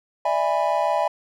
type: chord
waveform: triangle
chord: E dominant seventh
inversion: third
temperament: just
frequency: 593.3 / 659.3 / 824.1 / 988.9 Hz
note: D5 / E5 / G#5 / B5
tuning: +18 / 0 / -14 / +2 cents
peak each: -23 / -22 / -22 / -24 dBFS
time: 0.25-1.08 s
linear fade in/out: 5 ms
effects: none